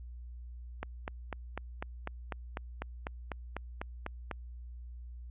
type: click train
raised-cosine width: 0.5 ms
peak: -21 dBFS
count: 15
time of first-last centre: 0.83-4.313 s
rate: 4.02 Hz
effects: added 60 Hz sine -43 dBFS peak until 5.3 s + resampled to 8000 Hz